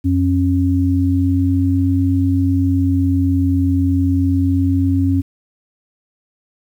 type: tone pair together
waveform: sine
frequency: 90.9 / 272.4 Hz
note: F#2 / C#4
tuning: -30 / -30 cents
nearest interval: octave + perfect fifth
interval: 1900 cents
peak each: -15 dBFS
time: 0.04-5.22 s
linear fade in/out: 20 ms
effects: 8-bit